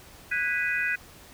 sine chord, G# minor seventh, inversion third, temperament equal with one note detuned, 1480 / 1641.2 / 1975.5 / 2489 Hz, F#6 / G#6 / B6 / D#7, 0 / -21 / 0 / 0 cents, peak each -30 dBFS, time 0.31-0.96 s, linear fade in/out 10 ms, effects pink hiss -50 dBFS RMS until 1.33 s

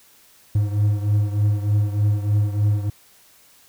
triangle beating tone pair, 103 / 106.3 Hz, G#2 / G#2, -14 / +41 cents, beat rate 3.3 Hz, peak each -16 / -21 dBFS, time 0.55-2.9 s, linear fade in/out 5 ms, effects white hiss -53 dBFS RMS until 3.68 s

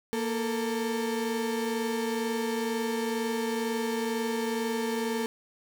35% pulse tone pair together, 233.1 / 444.1 Hz, A#3 / A4, 0 / +16 cents, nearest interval major seventh, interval 1116 cents, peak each -29 / -29 dBFS, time 0.13-5.26 s, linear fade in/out 0 ms, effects none

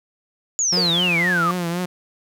sine exponential sweep, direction down, 7040 to 1152 Hz, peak -17 dBFS, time 0.59-1.51 s, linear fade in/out 0 ms
sawtooth tone with vibrato, 174.5 Hz, F3, 1 cent flat, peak -18 dBFS, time 0.72-1.86 s, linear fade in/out 10 ms, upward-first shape triangle, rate 3.9 Hz, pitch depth 83 cents each way
sine tone with exponential decay, 466.2 Hz, A#4, in tune, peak -21 dBFS, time 0.77-0.95 s, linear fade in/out 5 ms, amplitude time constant 39 ms
effects none

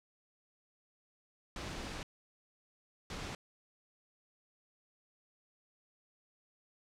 pink noise bursts at uneven times, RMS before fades -42 dBFS, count 2, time 1.56-2.03 / 3.1-3.35 s, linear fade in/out 2 ms, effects low-pass 6000 Hz 12 dB/octave

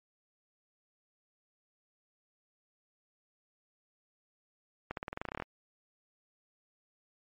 accelerating click train, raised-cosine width 0.5 ms, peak -21 dBFS, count 14, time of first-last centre 4.91-5.423 s, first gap 62 ms, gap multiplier 0.92, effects MP3 48 kbps

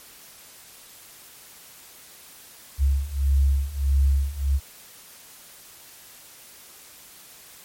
sine beating tone pair, 67.9 / 69.5 Hz, C#2 / C#2, -35 / +5 cents, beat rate 1.6 Hz, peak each -22 / -20 dBFS, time 2.78-4.6 s, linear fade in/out 50 ms, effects white hiss -47 dBFS RMS until 7.64 s + MP3 64 kbps

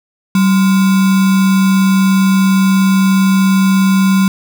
sine tone with sample-and-hold, 191.5 Hz, G3, 40 cents flat, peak -7 dBFS, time 0.35-4.28 s, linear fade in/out 2 ms, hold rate 1225 Hz, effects none

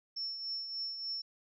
sine tone with tremolo, 5400 Hz, E8, 41 cents sharp, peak -34 dBFS, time 0.16-1.22 s, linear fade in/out 10 ms, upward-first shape triangle, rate 3.4 Hz, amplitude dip 55%, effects none

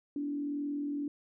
sine tone with frequency modulation, 288.6 Hz, D4, 30 cents flat, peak -32 dBFS, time 0.16-1.08 s, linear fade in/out 2 ms, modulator 41.7 Hz, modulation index 0.4, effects none

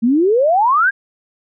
sine exponential sweep, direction up, 220 to 1661.2 Hz, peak -10 dBFS, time 0.02-0.91 s, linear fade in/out 20 ms, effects none

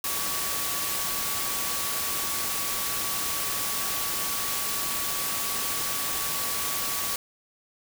sine tone in noise, 1135 Hz, C#6, 41 cents sharp, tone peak -38 dBFS, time 0.04-7.16 s, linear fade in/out 2 ms, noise white, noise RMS -29 dBFS, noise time 0.04-7.16 s, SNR -12 dB, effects none

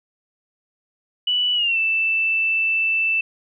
sine tone with pitch glide, 2960 to 2652 Hz, F#7 to E7, 0 to +10 cents, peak -17 dBFS, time 1.27-3.21 s, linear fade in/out 5 ms, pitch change -190 cents, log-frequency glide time 1.54-1.78 s, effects none

